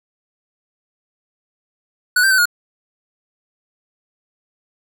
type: tone with pitch steps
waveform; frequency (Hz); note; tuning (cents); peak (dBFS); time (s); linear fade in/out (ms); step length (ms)
square; 1476 / 1568 / 1523 / 1436; F#6 / G6 / F#6 / F6; -5 / 0 / +50 / +48; -12; 2.16-2.456; 5; 74
effects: none